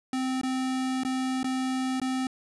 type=tone with dropouts; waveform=square; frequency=259.7 Hz; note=C4; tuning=13 cents flat; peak=-27 dBFS; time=0.13-2.27 s; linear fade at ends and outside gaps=2 ms; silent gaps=0.414-0.433 / 1.035-1.049 / 1.431-1.443 / 2-2.016 s; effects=resampled to 24000 Hz